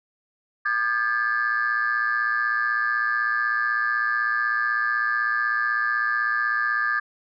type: tone cluster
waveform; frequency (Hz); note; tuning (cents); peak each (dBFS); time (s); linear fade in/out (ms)
sine; 1202 / 1607 / 1723; D6 / G6 / A6; +40 / +43 / -37; -25 / -24 / -24; 0.65-7; 10
effects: tanh soft clip ceiling -14 dBFS